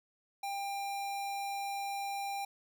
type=tone; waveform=square; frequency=796 Hz; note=G5; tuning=26 cents sharp; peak=-36 dBFS; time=0.43-2.45 s; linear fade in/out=5 ms; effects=none